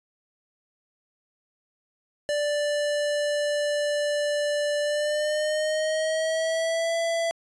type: tone with pitch glide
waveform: square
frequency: 587.3 to 666.9 Hz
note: D5 to E5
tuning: 0 to +20 cents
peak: -24 dBFS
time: 2.29-7.31 s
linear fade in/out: 0 ms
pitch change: +220 cents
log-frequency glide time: 4.81-6.96 s
effects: resampled to 22050 Hz